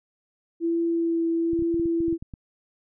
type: tone with vibrato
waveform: sine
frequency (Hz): 333.8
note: E4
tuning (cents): +22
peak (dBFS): -21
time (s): 0.6-2.18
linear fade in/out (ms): 50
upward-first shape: triangle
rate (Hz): 1.1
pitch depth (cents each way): 13
type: clicks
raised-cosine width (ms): 5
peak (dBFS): -25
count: 11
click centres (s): 1.533 / 1.592 / 1.623 / 1.743 / 1.797 / 1.857 / 2.005 / 2.082 / 2.127 / 2.225 / 2.338
effects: none